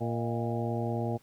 harmonic tone with a mistuned harmonic, 116.54 Hz, A#2, in tune, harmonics 1 / 2 / 3 / 4 / 5 / 6 / 7, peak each -32 / -35 / -37 / -38 / -39 / -40 / -40 dBFS, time 0-1.18 s, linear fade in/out 20 ms, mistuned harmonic 5, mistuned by +75 cents, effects pink hiss -63 dBFS RMS until 1.22 s

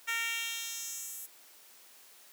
10% pulse tone with high-pass filter sweep, 460 Hz, A#4, 23 cents flat, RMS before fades -37 dBFS, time 0.07-1.27 s, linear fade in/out 20 ms, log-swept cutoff 1700 to 11000 Hz, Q 1.6, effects white hiss -57 dBFS RMS until 2.32 s + high-pass 300 Hz 12 dB/octave

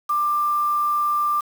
sine tone with quantisation, 1186 Hz, D6, 17 cents sharp, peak -18 dBFS, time 0.09-1.41 s, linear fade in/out 10 ms, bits 6, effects none

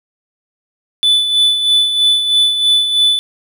triangle tone with tremolo, 3487 Hz, A7, 16 cents flat, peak -6 dBFS, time 1.03-3.19 s, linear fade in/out 0 ms, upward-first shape sine, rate 3.1 Hz, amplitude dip 55%, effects none

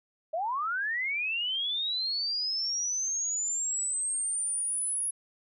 sine linear sweep, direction up, 607 to 10540 Hz, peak -28 dBFS, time 0.33-5.11 s, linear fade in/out 10 ms, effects none

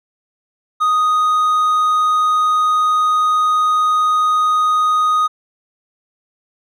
triangle tone, 1244.5 Hz, D#6, in tune, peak -10 dBFS, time 0.8-5.28 s, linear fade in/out 20 ms, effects none

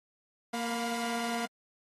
sawtooth tone cluster, 232.4 / 707 / 994 Hz, A#3 / F5 / B5, -5 / +21 / +11 cents, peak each -30 / -32 / -37 dBFS, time 0.53-1.46 s, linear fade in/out 10 ms, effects AAC 32 kbps

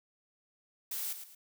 blue noise with echo, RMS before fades -37 dBFS, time 0.91-1.13 s, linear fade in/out 5 ms, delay 110 ms, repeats 2, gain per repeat -9 dB, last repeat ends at 1.35 s, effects none

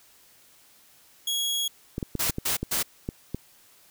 sawtooth tone, 3322 Hz, G#7, in tune, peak -22 dBFS, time 1.27-1.68 s, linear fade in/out 5 ms
clicks, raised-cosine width 3 ms, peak -16 dBFS, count 8, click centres 1.981 / 2.028 / 2.153 / 2.297 / 2.384 / 2.63 / 3.089 / 3.346 s
white noise bursts, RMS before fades -26 dBFS, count 3, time 2.19-2.83 s, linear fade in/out 10 ms, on 120 ms, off 140 ms
effects white hiss -57 dBFS RMS until 3.9 s

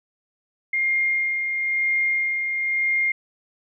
sine tone with tremolo, 2121 Hz, C7, 23 cents sharp, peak -18 dBFS, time 0.73-3.12 s, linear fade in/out 5 ms, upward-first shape sine, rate 1 Hz, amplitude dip 40%, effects none

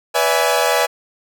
sawtooth chord, E dominant seventh, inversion second, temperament equal with one note detuned, 493.9 / 574.6 / 659.3 / 830.6 Hz, B4 / D5 / E5 / G#5, 0 / -38 / 0 / 0 cents, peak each -16 dBFS, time 0.14-0.87 s, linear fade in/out 20 ms, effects none

